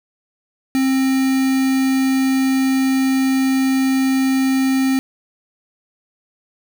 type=tone with quantisation; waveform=triangle; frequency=265 Hz; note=C4; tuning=22 cents sharp; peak=-12 dBFS; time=0.75-4.99 s; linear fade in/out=0 ms; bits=4; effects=none